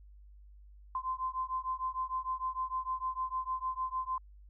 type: beating tone pair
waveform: sine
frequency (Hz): 1032 / 1038.6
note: C6 / C6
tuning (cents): -24 / -13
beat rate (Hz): 6.6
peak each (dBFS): -36 / -36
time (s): 0.95-4.18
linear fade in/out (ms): 2
effects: added 50 Hz sine -52 dBFS peak until 4.49 s